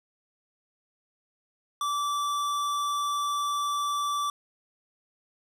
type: tone with hard clipping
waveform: sine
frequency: 1162 Hz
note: D6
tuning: 19 cents flat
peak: -28 dBFS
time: 1.81-4.3 s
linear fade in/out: 2 ms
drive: 16 dB
effects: none